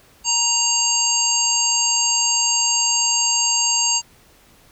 harmonic tone, 932.3 Hz, A#5, in tune, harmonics 1 / 3 / 5 / 7 / 8, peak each -26 / -24 / -22 / -21 / -21 dBFS, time 0.24-4.02 s, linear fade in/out 50 ms, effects pink hiss -52 dBFS RMS until 4.71 s

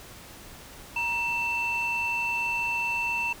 sine tone pair together, 944 / 2670 Hz, A#5 / E7, +22 / +22 cents, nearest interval octave + tritone, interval 1800 cents, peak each -30 / -25 dBFS, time 0.96-3.33 s, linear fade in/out 5 ms, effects tanh soft clip ceiling -21 dBFS + pink hiss -46 dBFS RMS until 3.4 s

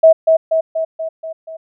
sine tone with echo, 645 Hz, E5, 38 cents flat, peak -3 dBFS, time 0.03-0.13 s, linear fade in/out 10 ms, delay 240 ms, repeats 6, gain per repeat -4 dB, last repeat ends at 1.57 s, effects none

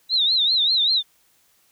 sine tone with vibrato, 3872 Hz, B7, 35 cents flat, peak -16 dBFS, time 0.09-1.03 s, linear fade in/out 50 ms, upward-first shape triangle, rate 5.1 Hz, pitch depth 170 cents each way, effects white hiss -61 dBFS RMS until 1.71 s

